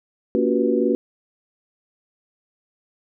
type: tone cluster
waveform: sine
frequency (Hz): 232.2 / 281.1 / 358.2 / 381.4 / 488.5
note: A#3 / C#4 / F4 / G4 / B4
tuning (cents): -7 / +24 / +44 / -47 / -19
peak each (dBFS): -23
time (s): 0.35-0.95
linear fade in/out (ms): 0
effects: none